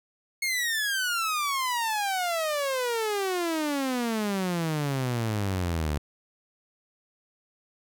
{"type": "exponential sweep", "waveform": "sawtooth", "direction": "down", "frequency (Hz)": [2181, 72.1], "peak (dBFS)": -22, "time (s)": [0.42, 5.98], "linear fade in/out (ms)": 5, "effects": []}